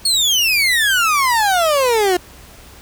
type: exponential sweep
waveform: 30% pulse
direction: down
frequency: 4410 to 349.2 Hz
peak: -10 dBFS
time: 0.05-2.17 s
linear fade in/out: 5 ms
effects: added 63 Hz sine -44 dBFS peak until 2.81 s + pink hiss -42 dBFS RMS until 2.81 s